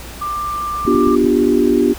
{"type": "tone", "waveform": "sine", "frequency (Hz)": 1185, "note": "D6", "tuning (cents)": 15, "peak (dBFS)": -19, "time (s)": [0.21, 1.16], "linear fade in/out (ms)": 10}
{"type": "clicks", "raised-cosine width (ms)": 5, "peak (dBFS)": -15, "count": 4, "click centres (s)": [0.852, 0.949, 1.073, 1.244]}
{"type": "chord", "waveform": "sine", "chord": "G dominant seventh", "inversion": "first", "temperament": "just", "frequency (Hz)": [245, 294, 352.8, 392], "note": ["B3", "D4", "F4", "G4"], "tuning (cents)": [-14, 2, 18, 0], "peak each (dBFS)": -16, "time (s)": [0.86, 1.94], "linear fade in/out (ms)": 20}
{"effects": ["added 60 Hz sine -35 dBFS peak until 1.98 s", "pink hiss -34 dBFS RMS until 1.98 s"]}